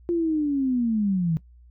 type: linear sweep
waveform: sine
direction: down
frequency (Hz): 349.2 to 155.56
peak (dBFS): -20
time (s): 0.09-1.37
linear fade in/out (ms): 0
effects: noise-tail reverb RT60 0.1 s tail -18 dB re dry + added 60 Hz sine -48 dBFS peak until 1.7 s